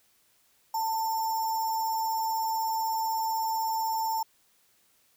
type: tone with sample-and-hold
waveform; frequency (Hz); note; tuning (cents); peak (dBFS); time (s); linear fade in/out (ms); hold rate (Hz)
sine; 892; A5; +23; -26; 0.74-4.23; 5; 6300
effects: white hiss -66 dBFS RMS until 5.16 s